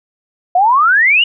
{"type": "exponential sweep", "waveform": "sine", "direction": "up", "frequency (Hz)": [695, 2960], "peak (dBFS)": -7, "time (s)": [0.55, 1.24], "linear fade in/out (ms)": 5, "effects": []}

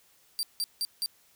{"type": "tone bursts", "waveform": "sawtooth", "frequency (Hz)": 4699, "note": "D8", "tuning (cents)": 0, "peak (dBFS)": -25, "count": 4, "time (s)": [0.39, 1.06], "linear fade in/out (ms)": 0, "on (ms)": 40, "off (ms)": 170, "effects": ["white hiss -63 dBFS RMS until 1.35 s"]}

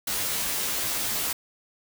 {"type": "noise with comb filter", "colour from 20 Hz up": "white", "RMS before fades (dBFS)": -28, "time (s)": [0.07, 1.33], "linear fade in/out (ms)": 5, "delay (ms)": 12, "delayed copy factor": -0.7, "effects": []}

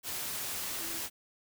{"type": "tone in noise", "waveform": "sine", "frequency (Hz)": 329.6, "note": "E4", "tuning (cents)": 0, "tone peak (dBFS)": -46, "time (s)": [0.78, 1.02], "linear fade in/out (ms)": 50, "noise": "white", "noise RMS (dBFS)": -37, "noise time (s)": [0.03, 1.1], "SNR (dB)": -12, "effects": []}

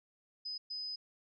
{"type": "tone bursts at uneven times", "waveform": "sine", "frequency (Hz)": 5020, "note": "D#8", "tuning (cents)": 15, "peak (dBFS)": -38, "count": 2, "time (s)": [[0.45, 0.58], [0.7, 0.96]], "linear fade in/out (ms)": 10, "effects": []}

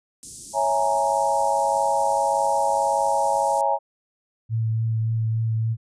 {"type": "band-stop noise", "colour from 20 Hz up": "white", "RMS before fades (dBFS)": -35, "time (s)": [0.23, 3.61], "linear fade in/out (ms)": 0, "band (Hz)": [310, 5700], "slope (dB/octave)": 24}
{"type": "chord", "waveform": "sine", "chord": "A# half-diminished seventh", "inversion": "first", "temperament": "equal", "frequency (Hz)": [554.4, 659.3, 830.6, 932.3], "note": ["C#5", "E5", "G#5", "A#5"], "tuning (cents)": [0, 0, 0, 0], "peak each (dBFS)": [-25, -26, -22, -24], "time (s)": [0.53, 3.79], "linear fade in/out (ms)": 50}
{"type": "tone with vibrato", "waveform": "sine", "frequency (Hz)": 112.2, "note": "A2", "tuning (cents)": 34, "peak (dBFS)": -20, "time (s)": [4.49, 5.77], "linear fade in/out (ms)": 50, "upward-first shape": "sine", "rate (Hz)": 3.5, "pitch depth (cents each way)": 15}
{"effects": ["resampled to 22050 Hz"]}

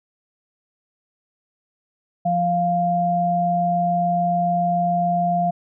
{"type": "tone pair together", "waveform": "sine", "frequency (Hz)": [174.61, 698.4], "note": ["F3", "F5"], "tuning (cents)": [0, 0], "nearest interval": "2 octaves", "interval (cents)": 2400, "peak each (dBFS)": [-23, -18], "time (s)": [2.25, 5.51], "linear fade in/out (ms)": 10, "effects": []}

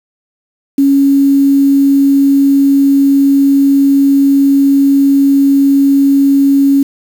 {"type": "tone with quantisation", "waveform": "sine", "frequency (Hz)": 277.2, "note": "C#4", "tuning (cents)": 0, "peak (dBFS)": -5, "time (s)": [0.78, 6.83], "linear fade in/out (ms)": 5, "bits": 5, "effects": []}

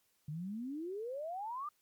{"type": "exponential sweep", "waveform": "sine", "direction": "up", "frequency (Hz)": [143.5, 1234], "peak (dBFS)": -38, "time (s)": [0.28, 1.69], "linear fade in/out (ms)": 5, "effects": ["white hiss -75 dBFS RMS until 1.81 s", "MP3 96 kbps"]}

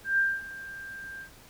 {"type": "tone with ADSR envelope", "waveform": "sine", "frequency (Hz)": 1586, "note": "G6", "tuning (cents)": 20, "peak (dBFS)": -20, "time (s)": [0.04, 1.3], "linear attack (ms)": 140, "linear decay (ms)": 230, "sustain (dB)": -18, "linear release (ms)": 95, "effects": ["pink hiss -53 dBFS RMS until 1.49 s"]}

